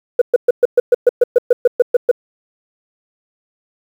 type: tone bursts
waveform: sine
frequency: 488.3 Hz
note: B4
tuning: 20 cents flat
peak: -3 dBFS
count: 14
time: 0.19-2.114 s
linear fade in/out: 5 ms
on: 26 ms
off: 120 ms
effects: tanh soft clip ceiling -3 dBFS + 7-bit